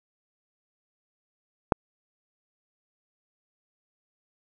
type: click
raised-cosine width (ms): 1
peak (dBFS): -4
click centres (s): 1.722
effects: none